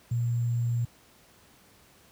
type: tone with sample-and-hold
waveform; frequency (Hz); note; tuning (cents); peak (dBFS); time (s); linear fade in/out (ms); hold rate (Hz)
sine; 118.9; A#2; +35; -24; 0.11-0.85; 5; 7350
effects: pink hiss -58 dBFS RMS until 2.11 s + high-pass 60 Hz 12 dB/octave